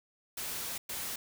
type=noise bursts at uneven times; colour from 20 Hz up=white; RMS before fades=-38 dBFS; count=2; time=0.37-0.78 / 0.89-1.16 s; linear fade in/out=5 ms; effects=none